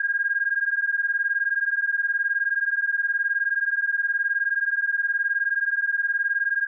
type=beating tone pair; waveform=sine; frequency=1613 / 1632 Hz; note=G6 / G#6; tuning=+49 / -31 cents; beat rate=19 Hz; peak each=-24 dBFS; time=0-6.67 s; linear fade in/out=5 ms; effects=none